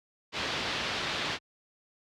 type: low-pass noise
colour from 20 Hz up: white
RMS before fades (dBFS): -33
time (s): 0.32-1.39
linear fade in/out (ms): 50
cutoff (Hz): 4200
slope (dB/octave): 24
effects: high-pass 60 Hz 12 dB/octave